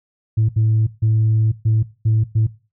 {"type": "tone bursts at uneven times", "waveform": "sine", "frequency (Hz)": 110, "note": "A2", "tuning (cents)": 0, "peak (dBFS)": -11, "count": 6, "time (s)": [[0.37, 0.49], [0.56, 0.87], [1.02, 1.52], [1.65, 1.83], [2.05, 2.24], [2.35, 2.47]], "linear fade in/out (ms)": 10, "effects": ["noise-tail reverb RT60 0.3 s tail -17 dB re dry", "tanh soft clip ceiling -10 dBFS"]}